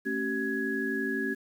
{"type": "tone cluster", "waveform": "sine", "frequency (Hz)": [222.5, 274.3, 382.3, 1672], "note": ["A3", "C#4", "G4", "G#6"], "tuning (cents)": [20, -18, -43, 11], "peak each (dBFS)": [-35, -33, -34, -32], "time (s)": [0.05, 1.35], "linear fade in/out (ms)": 20, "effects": ["9-bit"]}